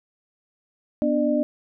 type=tone cluster; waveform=sine; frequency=246.9 / 294.7 / 601 Hz; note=B3 / D4 / D5; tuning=0 / +6 / +40 cents; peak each=-23 dBFS; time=1.02-1.43 s; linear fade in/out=0 ms; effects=none